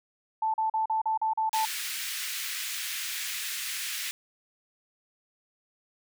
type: tone bursts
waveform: sine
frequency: 880 Hz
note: A5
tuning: in tune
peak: -24 dBFS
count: 8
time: 0.42-1.653 s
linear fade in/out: 5 ms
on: 120 ms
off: 39 ms
type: high-pass noise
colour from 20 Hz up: pink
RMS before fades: -34 dBFS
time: 1.53-4.11 s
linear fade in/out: 0 ms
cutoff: 1800 Hz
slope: 24 dB/octave
effects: none